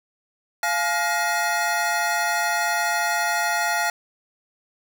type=tone cluster; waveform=square; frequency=695 / 849 / 1419 / 1884 Hz; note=F5 / G#5 / F6 / A#6; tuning=-9 / +38 / +27 / +18 cents; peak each=-27 dBFS; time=0.63-3.9 s; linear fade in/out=2 ms; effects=none